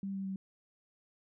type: tone with pitch steps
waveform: sine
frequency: 196 / 193.97 / 191.97 Hz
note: G3 / G3 / G3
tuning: 0 / -18 / -36 cents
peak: -35 dBFS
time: 0.03-0.36 s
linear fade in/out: 2 ms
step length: 110 ms
effects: none